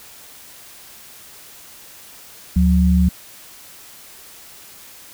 sine tone pair together, 73.42 / 180.99 Hz, D2 / F#3, 0 / -38 cents, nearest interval octave + major third, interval 1562 cents, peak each -14 / -14 dBFS, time 2.56-3.09 s, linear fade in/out 5 ms, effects white hiss -42 dBFS RMS until 5.13 s

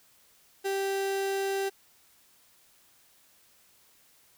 35% pulse tone, 390.9 Hz, G4, 5 cents flat, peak -26 dBFS, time 0.64-1.7 s, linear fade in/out 20 ms, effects white hiss -62 dBFS RMS until 4.37 s

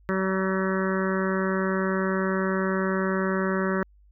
harmonic tone, 190 Hz, F#3, 46 cents sharp, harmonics 1 / 2 / 3 / 5 / 6 / 7 / 8 / 9 / 10, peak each -26 / -28 / -32 / -37 / -35 / -35 / -35 / -36 / -38 dBFS, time 0.09-3.83 s, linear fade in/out 0 ms, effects added 50 Hz sine -53 dBFS peak until 4.11 s

